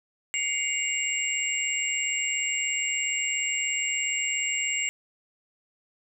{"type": "tone cluster", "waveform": "sine", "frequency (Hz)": [2106, 2243, 2817, 7610], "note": ["C7", "C#7", "F7", "A#8"], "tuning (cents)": [11, 20, 14, 35], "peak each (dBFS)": [-32, -31, -32, -29], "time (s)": [0.34, 4.89], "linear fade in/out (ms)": 0, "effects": []}